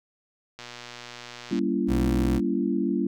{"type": "click train", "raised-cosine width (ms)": 0.2, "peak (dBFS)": -22, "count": 121, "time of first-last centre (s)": [0.59, 1.59], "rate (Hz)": 120}
{"type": "chord", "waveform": "sine", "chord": "G diminished seventh", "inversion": "none", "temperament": "just", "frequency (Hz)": [196, 235.2, 282.2, 338.7], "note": ["G3", "Bb3", "Db4", "Fb4"], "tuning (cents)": [0, 16, 31, 47], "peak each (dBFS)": -28, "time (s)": [1.51, 3.07], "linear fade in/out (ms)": 5}
{"type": "tone", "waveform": "30% pulse", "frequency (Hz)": 63, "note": "B1", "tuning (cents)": 35, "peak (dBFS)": -22, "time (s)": [1.87, 2.41], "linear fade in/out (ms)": 50}
{"effects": []}